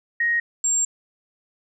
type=tone pair in turn; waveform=sine; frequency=1875 / 7425 Hz; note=A#6 / A#8; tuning=+10 / -8 cents; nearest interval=2 octaves; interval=2382 cents; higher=second; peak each=-18 dBFS; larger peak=neither; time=0.2-0.4 / 0.64-0.85 s; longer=second; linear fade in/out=5 ms; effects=none